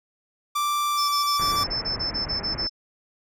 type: tone with pitch glide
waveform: 45% pulse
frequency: 1174 to 1162.5 Hz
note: D6 to D6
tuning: -1 to -18 cents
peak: -22 dBFS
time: 0.55-1.64 s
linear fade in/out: 10 ms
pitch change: -17 cents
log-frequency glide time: 0.93-1.09 s
type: tone bursts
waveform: sine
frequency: 5274 Hz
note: E8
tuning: in tune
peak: -24 dBFS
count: 12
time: 0.97-2.696 s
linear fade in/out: 20 ms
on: 120 ms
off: 26 ms
type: low-pass noise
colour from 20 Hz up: pink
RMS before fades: -34 dBFS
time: 1.39-2.67 s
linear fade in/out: 2 ms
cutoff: 2200 Hz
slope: 48 dB/octave
effects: none